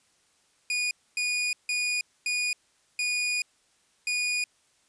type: tone bursts at uneven times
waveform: sawtooth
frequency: 2455 Hz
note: D#7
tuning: 24 cents flat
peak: -22 dBFS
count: 6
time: 0.7-0.91 / 1.17-1.53 / 1.69-2.01 / 2.26-2.53 / 2.99-3.42 / 4.07-4.44 s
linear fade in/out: 2 ms
effects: white hiss -66 dBFS RMS until 4.88 s + resampled to 22050 Hz